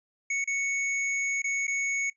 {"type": "tone with dropouts", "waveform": "square", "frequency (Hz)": 2217, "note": "C#7", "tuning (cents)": 0, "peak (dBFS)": -27, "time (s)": [0.3, 2.1], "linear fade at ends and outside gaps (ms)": 5, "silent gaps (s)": [[0.443, 0.474], [1.42, 1.441], [1.67, 1.678]], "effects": ["noise-tail reverb RT60 0.1 s tail -18 dB re dry", "resampled to 22050 Hz"]}